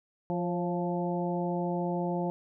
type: harmonic tone with a mistuned harmonic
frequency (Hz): 174.61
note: F3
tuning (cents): 0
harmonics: 1 / 2 / 3 / 4 / 5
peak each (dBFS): -31 / -34 / -36 / -37 / -38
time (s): 0.3-2.3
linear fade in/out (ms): 0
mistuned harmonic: 3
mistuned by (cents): +44
effects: none

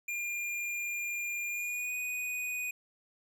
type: tone with pitch glide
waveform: square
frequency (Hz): 2406 to 2481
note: D7 to D#7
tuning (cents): +41 to -6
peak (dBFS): -34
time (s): 0.08-2.71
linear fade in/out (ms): 5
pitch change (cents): +53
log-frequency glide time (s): 1.48-1.95
effects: none

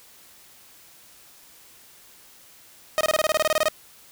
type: tone bursts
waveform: sawtooth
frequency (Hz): 623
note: D#5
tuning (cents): +2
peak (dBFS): -14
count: 14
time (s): 2.98-3.684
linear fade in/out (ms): 0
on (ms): 28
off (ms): 24
effects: white hiss -51 dBFS RMS until 4.11 s

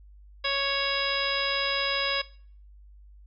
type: harmonic tone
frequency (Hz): 554.4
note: C#5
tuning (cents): 0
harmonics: 1 / 2 / 3 / 4 / 5 / 6 / 7 / 9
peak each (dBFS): -33 / -33 / -33 / -33 / -33 / -33 / -33 / -33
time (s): 0.44-2.22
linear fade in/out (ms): 10
effects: noise-tail reverb RT60 0.5 s tail -20 dB re dry + added 50 Hz sine -48 dBFS peak until 3.26 s

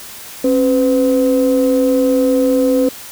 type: tone pair together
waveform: sine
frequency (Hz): 269.8 / 505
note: C#4 / B4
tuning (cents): -47 / +39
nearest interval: major seventh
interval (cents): 1086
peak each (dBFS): -12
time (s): 0.44-2.89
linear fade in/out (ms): 5
effects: tanh soft clip ceiling -5 dBFS + white hiss -33 dBFS RMS until 3.11 s

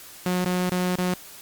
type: tone with dropouts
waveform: sawtooth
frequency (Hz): 181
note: F#3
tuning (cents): -38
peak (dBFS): -18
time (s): 0.26-1.14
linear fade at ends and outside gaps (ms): 2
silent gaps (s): 0.446-0.457 / 0.695-0.718 / 0.958-0.985
effects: white hiss -44 dBFS RMS until 1.41 s + Opus 48 kbps

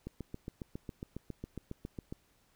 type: click train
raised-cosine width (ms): 3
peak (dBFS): -27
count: 16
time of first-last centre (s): 0.07-2.125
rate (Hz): 7.3
effects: pink hiss -70 dBFS RMS until 2.55 s

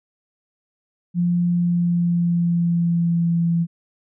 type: tone with pitch glide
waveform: sine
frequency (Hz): 174.61 to 168.86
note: F3 to E3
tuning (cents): 0 to +42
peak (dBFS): -16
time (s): 1.14-3.67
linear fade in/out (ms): 50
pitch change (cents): -58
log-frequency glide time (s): 1.45-3.38
effects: none

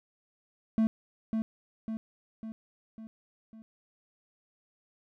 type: tone with echo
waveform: triangle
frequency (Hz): 221.8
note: A3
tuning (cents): +14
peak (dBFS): -20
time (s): 0.78-0.87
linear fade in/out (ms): 0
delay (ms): 550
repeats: 5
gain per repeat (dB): -5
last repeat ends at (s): 3.62
effects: none

